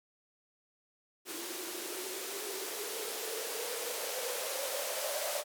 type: noise with band-pass filter sweep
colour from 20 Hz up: violet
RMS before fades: -38 dBFS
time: 1.25-5.44 s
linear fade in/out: 50 ms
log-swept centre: 330 to 600 Hz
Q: 8.9
effects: none